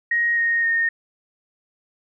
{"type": "tone with pitch steps", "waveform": "sine", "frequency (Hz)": [1879, 1859.6, 1840.3], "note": ["A#6", "A#6", "A#6"], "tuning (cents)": [13, -5, -23], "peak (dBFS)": -17, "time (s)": [0.11, 0.89], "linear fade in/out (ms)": 5, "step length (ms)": 260, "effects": []}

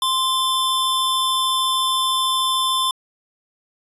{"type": "tone pair together", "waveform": "square", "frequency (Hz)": [1046.5, 3520], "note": ["C6", "A7"], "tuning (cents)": [0, 0], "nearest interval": "octave + major sixth", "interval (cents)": 2100, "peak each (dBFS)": -21, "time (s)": [0.02, 2.91], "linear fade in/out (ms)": 2, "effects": ["resampled to 32000 Hz"]}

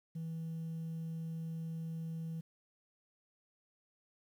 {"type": "tone", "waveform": "sine", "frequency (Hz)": 163, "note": "E3", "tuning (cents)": -19, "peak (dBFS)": -36, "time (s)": [0.15, 2.41], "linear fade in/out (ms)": 10, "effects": ["tanh soft clip ceiling -37 dBFS", "11-bit"]}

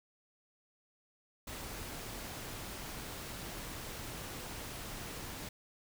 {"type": "noise", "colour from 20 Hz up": "pink", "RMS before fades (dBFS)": -44, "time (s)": [1.47, 5.49], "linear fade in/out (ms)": 5, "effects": []}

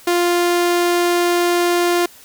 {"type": "tone", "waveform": "sawtooth", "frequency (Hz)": 349.5, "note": "F4", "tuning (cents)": 1, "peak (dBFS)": -10, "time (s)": [0.07, 2.06], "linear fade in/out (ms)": 5, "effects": ["white hiss -44 dBFS RMS until 2.24 s"]}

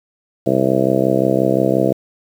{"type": "harmonic tone", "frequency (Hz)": 65.7, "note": "C2", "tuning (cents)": 8, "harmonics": [2, 3, 4, 5, 6, 7, 8, 9, 10], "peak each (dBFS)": [-23, -21, -23, -19, -23, -21, -20, -24, -21], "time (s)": [0.46, 1.93], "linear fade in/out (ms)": 10, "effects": ["7-bit"]}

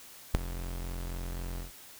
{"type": "tone with ADSR envelope", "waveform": "40% pulse", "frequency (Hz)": 43.75, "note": "F1", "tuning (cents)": 4, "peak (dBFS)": -17, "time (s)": [0.34, 1.72], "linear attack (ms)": 9, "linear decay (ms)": 13, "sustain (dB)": -17, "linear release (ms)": 130, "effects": ["white hiss -51 dBFS RMS until 1.99 s"]}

